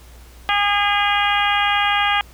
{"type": "harmonic tone", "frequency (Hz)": 407.9, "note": "G#4", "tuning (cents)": -31, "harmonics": [2, 3, 4, 5, 6, 7, 8], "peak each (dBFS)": [-20, -22, -23, -24, -25, -25, -26], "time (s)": [0.49, 2.21], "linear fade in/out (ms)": 0, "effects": ["added 60 Hz sine -41 dBFS peak until 2.33 s", "pink hiss -48 dBFS RMS until 2.33 s"]}